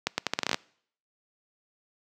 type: accelerating click train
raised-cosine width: 0.2 ms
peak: -7 dBFS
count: 11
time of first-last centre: 0.07-0.544 s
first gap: 110 ms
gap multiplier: 0.79
effects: noise-tail reverb RT60 0.6 s tail -25 dB re dry + high-pass 150 Hz 12 dB/octave